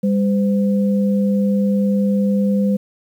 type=tone pair together; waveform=sine; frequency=199.43 / 510 Hz; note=G3 / C5; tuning=+30 / -44 cents; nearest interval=octave + major third; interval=1626 cents; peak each=-14 / -23 dBFS; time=0.03-2.77 s; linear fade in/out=10 ms; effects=8-bit